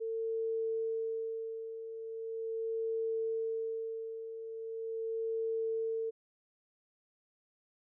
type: tone with tremolo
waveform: sine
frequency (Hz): 449.8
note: A4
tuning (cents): +38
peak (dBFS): -31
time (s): 0-6.11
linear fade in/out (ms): 20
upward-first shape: sine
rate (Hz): 0.4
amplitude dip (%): 65
effects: none